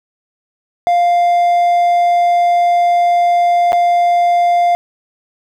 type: tone with dropouts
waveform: triangle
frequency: 699 Hz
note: F5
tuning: 1 cent sharp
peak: -7 dBFS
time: 0.87-4.75 s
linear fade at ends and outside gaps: 0 ms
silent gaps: 3.721-3.73 s
effects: none